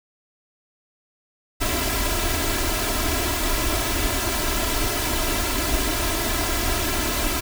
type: noise with comb filter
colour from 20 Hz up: pink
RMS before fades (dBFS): -23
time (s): 1.6-7.41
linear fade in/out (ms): 20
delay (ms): 3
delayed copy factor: +0.95
effects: none